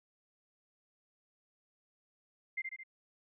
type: tone with echo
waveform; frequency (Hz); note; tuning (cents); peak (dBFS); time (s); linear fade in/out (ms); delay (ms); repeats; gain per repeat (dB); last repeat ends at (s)
sine; 2093; C7; 0; -33; 2.57-2.62; 10; 72; 3; -4; 2.836
effects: none